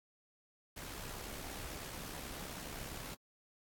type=noise with amplitude modulation; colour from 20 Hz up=pink; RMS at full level=-44 dBFS; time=0.76-3.15 s; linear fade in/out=10 ms; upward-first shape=sine; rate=69.2 Hz; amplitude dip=45%; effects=AAC 64 kbps